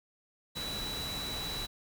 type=tone in noise; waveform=sine; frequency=3937 Hz; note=B7; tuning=6 cents flat; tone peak=-37 dBFS; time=0.55-1.67 s; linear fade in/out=20 ms; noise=pink; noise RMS=-40 dBFS; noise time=0.55-1.67 s; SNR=0 dB; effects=none